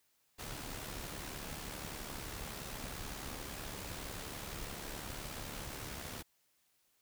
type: noise with amplitude modulation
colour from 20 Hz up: pink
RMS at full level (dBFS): -42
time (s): 0.38-6.23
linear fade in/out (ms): 20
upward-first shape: sine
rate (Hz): 71.6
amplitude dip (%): 50
effects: white hiss -75 dBFS RMS until 7.01 s